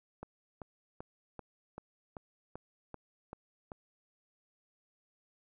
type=click train; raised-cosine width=1 ms; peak=-29 dBFS; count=10; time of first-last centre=0.23-3.718 s; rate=2.58 Hz; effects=none